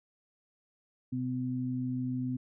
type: tone pair together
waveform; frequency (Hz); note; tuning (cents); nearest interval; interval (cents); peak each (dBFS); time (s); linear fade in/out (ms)
sine; 126.7 / 253.7; B2 / B3; +45 / +47; octave; 1202; -35 / -32; 1.12-2.37; 10
effects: none